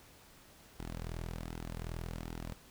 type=tone with flanger; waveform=sawtooth; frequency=41.28 Hz; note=E1; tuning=3 cents sharp; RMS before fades=-42 dBFS; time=0.79-2.54 s; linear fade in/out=10 ms; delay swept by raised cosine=1.7 to 4 ms; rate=1.3 Hz; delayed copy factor=-0.55; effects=pink hiss -59 dBFS RMS until 2.7 s